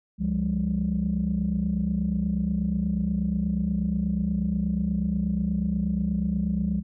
sine tone cluster, 69.5 / 175.2 / 203.5 Hz, C#2 / F3 / G#3, +5 / +6 / -35 cents, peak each -30 / -26 / -25 dBFS, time 0.18-6.83 s, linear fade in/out 50 ms, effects tanh soft clip ceiling -16 dBFS

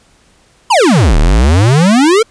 square exponential two-way sweep, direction down then up, 1057 to 35 to 470.1 Hz, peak -6 dBFS, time 0.7-2.23 s, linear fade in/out 10 ms, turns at 1.18 s, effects pink hiss -49 dBFS RMS until 2.3 s + resampled to 22050 Hz

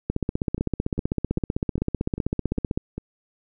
two click trains, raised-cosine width 3 ms, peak -17 / -10 dBFS, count 7 / 43, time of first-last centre 0.58-2.98 / 0.1-2.775 s, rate 2.5 / 15.7 Hz, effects none

